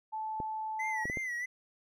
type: tone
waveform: sine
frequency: 872 Hz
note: A5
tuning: 16 cents flat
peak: -34 dBFS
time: 0.12-1.05 s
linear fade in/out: 20 ms
type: clicks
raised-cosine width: 2 ms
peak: -25 dBFS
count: 4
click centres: 0.402 / 1.055 / 1.099 / 1.172 s
type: tone with vibrato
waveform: triangle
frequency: 2000 Hz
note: B6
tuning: 21 cents sharp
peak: -32 dBFS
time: 0.79-1.46 s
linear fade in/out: 10 ms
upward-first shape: sine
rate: 3.1 Hz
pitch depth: 88 cents each way
effects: none